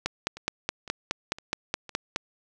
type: two click trains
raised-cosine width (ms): 0.2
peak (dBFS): -9 / -24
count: 11 / 4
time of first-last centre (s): 0.06-2.161 / 0.37-1.893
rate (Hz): 4.76 / 1.97
effects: none